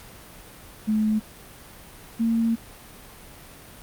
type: tone pair in turn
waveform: sine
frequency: 215.5 / 228.3 Hz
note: A3 / A#3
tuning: -36 / -36 cents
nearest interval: minor second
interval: 100 cents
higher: second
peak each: -19 dBFS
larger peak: neither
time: 0.87-1.2 / 2.19-2.56 s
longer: second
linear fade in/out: 20 ms
effects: pink hiss -45 dBFS RMS until 3.82 s + Opus 48 kbps